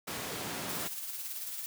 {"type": "noise", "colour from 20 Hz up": "pink", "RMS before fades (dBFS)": -37, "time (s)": [0.07, 0.88], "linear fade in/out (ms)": 10}
{"type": "noise with tremolo", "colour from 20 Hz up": "blue", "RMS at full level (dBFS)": -38, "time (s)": [0.69, 1.66], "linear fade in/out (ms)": 0, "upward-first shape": "sine", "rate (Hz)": 18, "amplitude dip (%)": 40}
{"effects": ["high-pass 150 Hz 12 dB/octave"]}